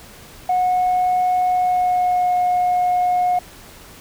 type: tone with pitch glide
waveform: sine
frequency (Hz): 730 to 721.2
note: F#5 to F#5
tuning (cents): -24 to -45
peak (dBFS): -13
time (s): 0.49-3.39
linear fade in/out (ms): 5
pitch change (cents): -21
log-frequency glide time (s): 1.46-2.36
effects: tanh soft clip ceiling -12 dBFS + pink hiss -42 dBFS RMS until 4 s